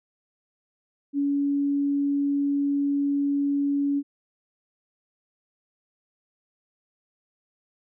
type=tone; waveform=sine; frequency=282.9 Hz; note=C#4; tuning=35 cents sharp; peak=-21 dBFS; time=1.13-4.03 s; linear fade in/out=50 ms; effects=none